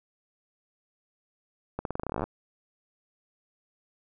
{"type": "accelerating click train", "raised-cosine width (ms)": 1, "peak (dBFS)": -17, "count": 17, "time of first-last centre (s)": [1.79, 2.24], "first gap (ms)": 62, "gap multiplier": 0.88, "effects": []}